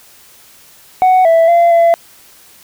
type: tone with pitch steps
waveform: sine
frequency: 743 / 660 / 685 / 676 Hz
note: F#5 / E5 / F5 / E5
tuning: +7 / +2 / -34 / +43 cents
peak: -3 dBFS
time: 1.02-1.94 s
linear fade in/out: 0 ms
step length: 230 ms
effects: tanh soft clip ceiling -5 dBFS + white hiss -43 dBFS RMS until 2.63 s